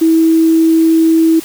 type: tone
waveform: sine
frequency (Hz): 324.6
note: E4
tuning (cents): -27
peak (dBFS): -6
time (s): 0.01-1.4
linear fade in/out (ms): 10
effects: white hiss -31 dBFS RMS until 1.44 s